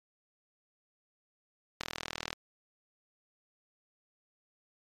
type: click train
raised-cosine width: 0.2 ms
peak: -16 dBFS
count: 22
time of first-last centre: 1.81-2.33 s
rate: 40.4 Hz
effects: MP3 96 kbps